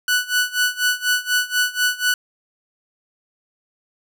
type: tone with tremolo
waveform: sawtooth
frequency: 1483 Hz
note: F#6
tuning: 4 cents sharp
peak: -11 dBFS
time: 0.08-2.14 s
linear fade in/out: 2 ms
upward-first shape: sine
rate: 4.1 Hz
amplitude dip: 90%
effects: none